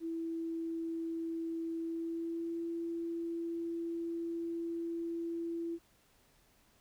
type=tone with pitch glide; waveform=sine; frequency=329.6 to 335.7 Hz; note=E4 to E4; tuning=0 to +32 cents; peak=-35 dBFS; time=0-5.79 s; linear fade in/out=50 ms; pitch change=+32 cents; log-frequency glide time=1.79-2.65 s; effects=pink hiss -68 dBFS RMS until 6.8 s